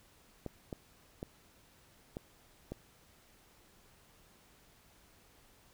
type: clicks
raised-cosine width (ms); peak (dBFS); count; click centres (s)
2; -26; 5; 0.463 / 0.728 / 1.229 / 2.169 / 2.72
effects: pink hiss -64 dBFS RMS until 5.73 s